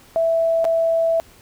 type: tone with dropouts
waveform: sine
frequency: 659.3 Hz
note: E5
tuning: in tune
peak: -15 dBFS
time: 0.16-1.2 s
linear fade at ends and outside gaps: 0 ms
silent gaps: 0.644-0.651 s
effects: pink hiss -49 dBFS RMS until 1.41 s